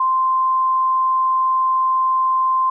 sine tone, 1043 Hz, C6, 6 cents flat, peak -14 dBFS, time 0-2.7 s, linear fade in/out 5 ms, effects none

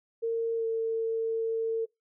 sine tone with pitch glide, 457.6 to 451.3 Hz, A#4 to A4, -32 to +44 cents, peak -26 dBFS, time 0.22-1.86 s, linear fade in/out 20 ms, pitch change -24 cents, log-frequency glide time 0.57-0.64 s, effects noise-tail reverb RT60 0.2 s tail -23 dB re dry

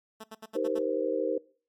10% pulse tone bursts, 220 Hz, A3, in tune, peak -32 dBFS, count 6, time 0.2-0.791 s, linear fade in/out 10 ms, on 41 ms, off 69 ms
sine chord, C minor seventh, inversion first, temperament just, 314 / 392.4 / 470.9 / 523.3 Hz, Eb4 / G4 / Bb4 / C5, +16 / +2 / +18 / 0 cents, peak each -33 / -33 / -30 / -31 dBFS, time 0.55-1.38 s, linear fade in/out 5 ms
effects noise-tail reverb RT60 0.4 s tail -21 dB re dry + MP3 64 kbps

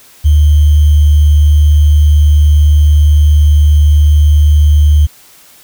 sine tone with sample-and-hold, 74.8 Hz, D2, 32 cents sharp, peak -3 dBFS, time 0.24-5.07 s, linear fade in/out 20 ms, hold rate 3150 Hz, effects white hiss -41 dBFS RMS until 5.63 s

